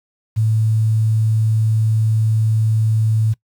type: tone with quantisation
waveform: sine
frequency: 110 Hz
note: A2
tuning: in tune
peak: -13 dBFS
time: 0.36-3.34 s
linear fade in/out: 20 ms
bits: 7
effects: noise-tail reverb RT60 0.1 s tail -21 dB re dry